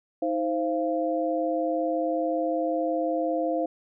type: tone cluster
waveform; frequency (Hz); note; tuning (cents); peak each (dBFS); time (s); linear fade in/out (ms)
sine; 316.6 / 524 / 686; D#4 / C5 / F5; +30 / +2 / -31; -28; 0.22-3.66; 5
effects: none